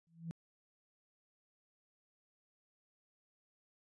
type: tone with exponential growth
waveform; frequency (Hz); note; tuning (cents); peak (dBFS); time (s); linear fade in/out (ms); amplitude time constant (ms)
sine; 165.9; E3; +11; -35; 0.07-0.31; 0; 52
effects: tanh soft clip ceiling -33 dBFS + resampled to 24000 Hz